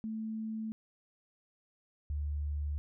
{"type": "tone pair in turn", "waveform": "sine", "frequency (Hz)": [220, 73.42], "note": ["A3", "D2"], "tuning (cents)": [0, 0], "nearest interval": "octave + perfect fifth", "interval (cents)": 1900, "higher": "first", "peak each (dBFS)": [-35, -32], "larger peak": "second", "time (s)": [[0.04, 0.72], [2.1, 2.78]], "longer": "neither", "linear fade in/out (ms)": 0, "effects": []}